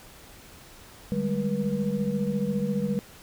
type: tone cluster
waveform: sine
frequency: 150.3 / 196.1 / 210.6 / 482.4 Hz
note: D3 / G3 / G#3 / B4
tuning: +40 / +1 / +24 / -41 cents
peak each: -33 / -27 / -30 / -32 dBFS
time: 1.12-2.99 s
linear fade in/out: 0 ms
effects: pink hiss -49 dBFS RMS until 3.22 s